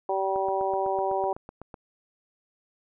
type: harmonic tone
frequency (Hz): 192.8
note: G3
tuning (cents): -28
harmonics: 2 / 3 / 4 / 5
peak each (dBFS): -29 / -30 / -28 / -32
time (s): 0.09-1.33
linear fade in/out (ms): 2
type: click train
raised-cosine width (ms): 1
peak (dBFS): -26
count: 12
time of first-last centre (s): 0.36-1.742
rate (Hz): 7.96
effects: none